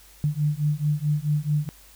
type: beating tone pair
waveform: sine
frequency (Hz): 146.83 / 151.43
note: D3 / D#3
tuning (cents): 0 / -47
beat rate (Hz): 4.6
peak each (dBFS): -24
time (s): 0.24-1.69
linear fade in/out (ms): 0
effects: added 50 Hz sine -53 dBFS peak until 1.95 s + white hiss -52 dBFS RMS until 1.95 s